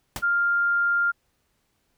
pink noise with exponential decay, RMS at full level -26 dBFS, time 0.16-0.25 s, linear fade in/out 1 ms, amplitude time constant 19 ms
sine tone, 1399 Hz, F6, 3 cents sharp, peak -19 dBFS, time 0.22-1.12 s, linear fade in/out 20 ms
effects pink hiss -71 dBFS RMS until 1.97 s

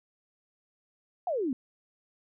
sine exponential sweep, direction down, 760 to 240 Hz, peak -27 dBFS, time 1.27-1.53 s, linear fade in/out 2 ms, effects none

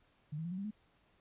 sine tone with pitch steps, 150.2 / 160.98 / 172.53 / 184.92 / 198.19 / 212.4 Hz, D3 / E3 / F3 / F#3 / G3 / G#3, +39 / -41 / -21 / -1 / +19 / +39 cents, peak -37 dBFS, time 0.32-0.71 s, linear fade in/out 10 ms, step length 65 ms, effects pink hiss -71 dBFS RMS until 1.2 s + resampled to 8000 Hz

